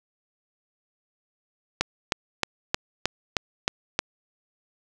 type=click train; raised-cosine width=0.2 ms; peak=-4 dBFS; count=8; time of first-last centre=1.81-3.991 s; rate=3.21 Hz; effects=none